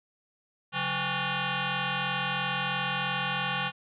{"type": "tone with frequency modulation", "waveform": "sine", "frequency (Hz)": 834, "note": "G#5", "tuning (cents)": 7, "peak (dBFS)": -27, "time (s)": [0.72, 3.72], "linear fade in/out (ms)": 50, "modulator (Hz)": 325, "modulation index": 7.5, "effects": []}